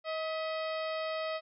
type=harmonic tone with a mistuned harmonic; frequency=634 Hz; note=D#5; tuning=32 cents sharp; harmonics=1 / 2 / 3 / 4 / 5 / 6 / 7 / 8; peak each=-34 / -40 / -44 / -46 / -48 / -50 / -51 / -52 dBFS; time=0.04-1.41 s; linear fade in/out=50 ms; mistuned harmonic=3; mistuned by=+60 cents; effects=none